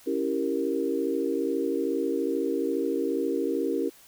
sine chord, C# diminished seventh, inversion none, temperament equal, 277.2 / 329.6 / 392 / 466.2 Hz, C#4 / E4 / G4 / Bb4, 0 / 0 / 0 / 0 cents, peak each -30 dBFS, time 0.06-3.9 s, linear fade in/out 20 ms, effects white hiss -54 dBFS RMS until 4.07 s

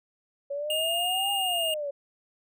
sine exponential two-way sweep, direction up then down, 556 to 807 to 556 Hz, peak -29 dBFS, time 0.5-1.91 s, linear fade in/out 10 ms, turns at 1.32 s
square tone, 2831 Hz, F7, 23 cents sharp, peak -27 dBFS, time 0.7-1.74 s, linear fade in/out 2 ms
effects none

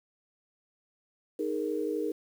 sine chord, D# suspended fourth, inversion none, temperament just, 311.1 / 414.8 / 466.7 Hz, D#4 / G#4 / A#4, 0 / -2 / +2 cents, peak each -33 dBFS, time 1.39-2.12 s, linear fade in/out 5 ms, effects 9-bit

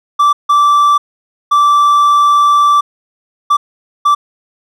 triangle tone bursts at uneven times, 1166 Hz, D6, 13 cents flat, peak -4 dBFS, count 5, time 0.19-0.33 / 0.49-0.98 / 1.51-2.81 / 3.5-3.57 / 4.05-4.15 s, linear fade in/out 10 ms, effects none

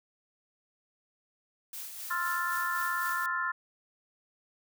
blue noise with tremolo, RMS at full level -40 dBFS, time 1.73-3.26 s, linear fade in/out 2 ms, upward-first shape sine, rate 3.9 Hz, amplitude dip 40%
sine chord, F major seventh, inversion second, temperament equal, 1046.5 / 1318.5 / 1396.9 / 1760 Hz, C6 / E6 / F6 / A6, 0 / 0 / 0 / 0 cents, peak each -34 / -38 / -33 / -34 dBFS, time 2.1-3.52 s, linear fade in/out 10 ms
effects none

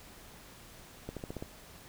accelerating click train, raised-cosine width 2 ms, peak -25 dBFS, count 6, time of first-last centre 1.09-1.425 s, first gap 77 ms, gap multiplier 0.93, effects pink hiss -53 dBFS RMS until 1.88 s

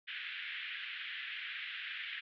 pink band-pass noise, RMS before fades -43 dBFS, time 0.07-2.21 s, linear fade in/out 20 ms, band 1600 to 3400 Hz, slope 48 dB/octave, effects none

